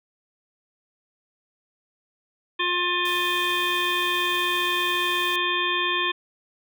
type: harmonic tone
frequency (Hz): 354.3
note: F4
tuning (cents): +25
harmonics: 1 / 3 / 5 / 7 / 9 / 10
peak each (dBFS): -31 / -27 / -28 / -28 / -29 / -30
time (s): 2.59-6.12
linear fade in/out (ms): 10
type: noise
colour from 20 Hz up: white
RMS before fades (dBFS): -39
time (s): 3.05-5.36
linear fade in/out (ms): 2
effects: none